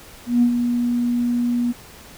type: tone with ADSR envelope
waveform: sine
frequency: 241 Hz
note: B3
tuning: 42 cents flat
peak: -10 dBFS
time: 0.26-1.73 s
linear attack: 160 ms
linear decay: 84 ms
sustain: -7 dB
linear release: 24 ms
effects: tanh soft clip ceiling -7 dBFS + pink hiss -43 dBFS RMS until 2.17 s